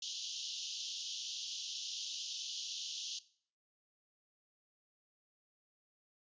pink band-pass noise, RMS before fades -43 dBFS, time 0.02-3.19 s, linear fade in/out 5 ms, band 2900 to 6700 Hz, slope 96 dB/octave, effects noise-tail reverb RT60 0.5 s tail -18 dB re dry + resampled to 16000 Hz

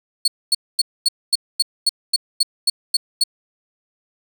35% pulse tone bursts, 4384 Hz, C#8, 20 cents flat, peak -11 dBFS, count 12, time 0.25-3.238 s, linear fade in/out 5 ms, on 29 ms, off 240 ms, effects none

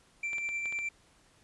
triangle tone with tremolo, 2349 Hz, D7, in tune, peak -29 dBFS, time 0.23-0.89 s, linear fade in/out 5 ms, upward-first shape triangle, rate 9.8 Hz, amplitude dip 35%
clicks, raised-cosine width 0.3 ms, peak -29 dBFS, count 6, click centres 0.332 / 0.383 / 0.49 / 0.657 / 0.725 / 0.789 s
effects pink hiss -64 dBFS RMS until 1.43 s + resampled to 24000 Hz

